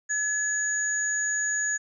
sine tone pair together, 1696 / 6780 Hz, G#6 / G#8, +36 / +35 cents, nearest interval 2 octaves, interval 2399 cents, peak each -27 dBFS, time 0.09-1.78 s, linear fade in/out 20 ms, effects none

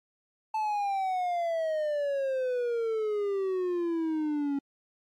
triangle exponential sweep, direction down, 880 to 276.8 Hz, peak -25 dBFS, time 0.54-4.59 s, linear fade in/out 5 ms, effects AAC 64 kbps

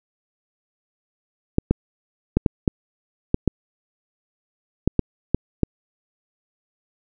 clicks, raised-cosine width 3 ms, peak -3 dBFS, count 11, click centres 1.584 / 1.71 / 2.37 / 2.462 / 2.678 / 3.344 / 3.477 / 4.876 / 4.993 / 5.346 / 5.633 s, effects none

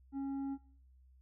sine tone with tanh clipping, 274.2 Hz, C#4, 19 cents flat, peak -37 dBFS, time 0.12-0.58 s, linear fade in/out 50 ms, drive 6 dB, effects noise-tail reverb RT60 0.5 s tail -18 dB re dry + added 64 Hz sine -60 dBFS peak until 1.21 s

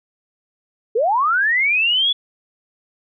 sine linear sweep, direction up, 411.9 to 3448 Hz, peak -14 dBFS, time 0.95-2.13 s, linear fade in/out 10 ms, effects none

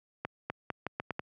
accelerating click train, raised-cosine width 0.5 ms, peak -18 dBFS, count 7, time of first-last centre 0.25-1.194 s, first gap 250 ms, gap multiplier 0.81, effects high-pass 100 Hz 12 dB/octave

